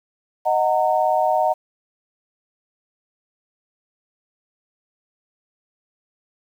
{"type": "chord", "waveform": "sine", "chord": "D# minor", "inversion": "none", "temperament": "equal with one note detuned", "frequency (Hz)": [622.3, 740, 919], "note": ["D#5", "F#5", "A#5"], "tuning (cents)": [0, 0, -25], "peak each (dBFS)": [-20, -19, -22], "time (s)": [0.45, 1.54], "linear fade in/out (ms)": 20, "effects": ["8-bit"]}